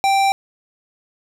sine tone with hard clipping, 784 Hz, G5, in tune, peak -15 dBFS, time 0.04-0.32 s, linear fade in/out 0 ms, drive 17 dB, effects none

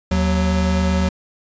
square tone pair together, 77.78 / 185 Hz, D#2 / F#3, 0 / 0 cents, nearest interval octave + minor third, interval 1500 cents, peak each -19 dBFS, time 0.11-1.09 s, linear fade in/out 5 ms, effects resampled to 16000 Hz

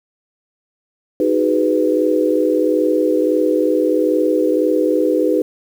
sine chord, G# minor seventh, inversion second, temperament just, 311.5 / 373.8 / 415.3 / 498.4 Hz, D#4 / F#4 / G#4 / B4, +2 / +18 / 0 / +16 cents, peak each -17 / -20 / -20 / -17 dBFS, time 1.2-5.42 s, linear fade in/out 2 ms, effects 7-bit

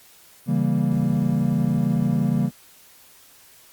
triangle chord, C# diminished seventh, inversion none, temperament equal, 138.59 / 164.81 / 196 / 233.1 Hz, C#3 / E3 / G3 / Bb3, 0 / 0 / 0 / 0 cents, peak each -22 dBFS, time 0.46-2.51 s, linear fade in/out 50 ms, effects white hiss -51 dBFS RMS until 3.72 s + Opus 48 kbps

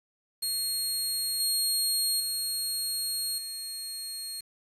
20% pulse tone with level steps, 4275 Hz, C8, 36 cents sharp, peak -22 / -19 / -23 / -29 dBFS, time 0.42-4.41 s, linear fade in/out 10 ms, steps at 1.4 / 2.2 / 3.38 s, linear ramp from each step 2 ms, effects resampled to 32000 Hz + 8-bit

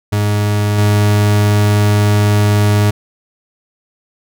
40% pulse tone with level steps, 103.83 Hz, G#2, in tune, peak -11 / -8 dBFS, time 0.12-2.91 s, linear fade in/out 10 ms, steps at 0.78 s, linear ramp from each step 5 ms, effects none

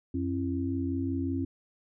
sine tone cluster, 90.5 / 268.7 / 334.1 Hz, F#2 / C4 / E4, -38 / +46 / +23 cents, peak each -33 / -30 / -36 dBFS, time 0.14-1.45 s, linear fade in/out 5 ms, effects none

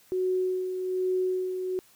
sine tone with tremolo, 370 Hz, F#4, in tune, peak -23 dBFS, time 0.12-1.79 s, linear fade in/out 0 ms, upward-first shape sine, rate 1.2 Hz, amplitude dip 50%, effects white hiss -59 dBFS RMS until 1.95 s

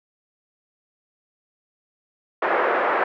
pink band-pass noise, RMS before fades -21 dBFS, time 2.42-3.04 s, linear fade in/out 5 ms, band 410 to 1800 Hz, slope 24 dB/octave, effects none

